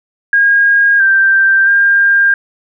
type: tone with pitch steps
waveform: sine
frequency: 1628 / 1572 / 1602 Hz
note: G#6 / G6 / G6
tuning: -35 / +4 / +37 cents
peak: -6 dBFS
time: 0.33-2.34 s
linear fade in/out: 2 ms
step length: 670 ms
effects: none